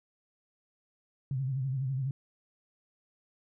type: tone with vibrato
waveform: sine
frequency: 132.7 Hz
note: C3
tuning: 25 cents sharp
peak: -29 dBFS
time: 1.31-2.11 s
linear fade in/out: 2 ms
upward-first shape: sine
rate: 12 Hz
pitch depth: 85 cents each way
effects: none